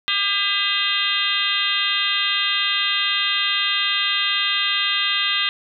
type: harmonic tone with a mistuned harmonic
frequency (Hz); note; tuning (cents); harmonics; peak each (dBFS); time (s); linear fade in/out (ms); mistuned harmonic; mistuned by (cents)
401.2; G4; +40; 3 / 4 / 5 / 6 / 7 / 8 / 9 / 10; -29 / -29 / -26 / -28 / -27 / -24 / -24 / -29; 0.08-5.49; 0; 6; +92
effects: none